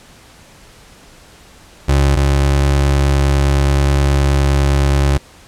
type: tone pair in turn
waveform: 30% pulse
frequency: 69.6 / 69.6 Hz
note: C#2 / C#2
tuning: +8 / +8 cents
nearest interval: unison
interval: 0 cents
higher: neither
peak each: -7 / -8 dBFS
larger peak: first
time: 1.88-2.16 / 2.16-5.18 s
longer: second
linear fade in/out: 10 ms
effects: pink hiss -43 dBFS RMS until 5.47 s + low-pass 10000 Hz 12 dB/octave